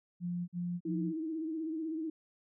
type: tone bursts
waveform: sine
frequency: 175.6 Hz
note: F3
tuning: 10 cents sharp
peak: -33 dBFS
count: 3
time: 0.2-1.132 s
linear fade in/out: 50 ms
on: 280 ms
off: 46 ms
type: tone with vibrato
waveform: sine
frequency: 319.1 Hz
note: D#4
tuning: 44 cents sharp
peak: -34 dBFS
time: 0.85-2.1 s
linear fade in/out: 5 ms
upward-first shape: sine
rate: 16 Hz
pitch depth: 59 cents each way
effects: none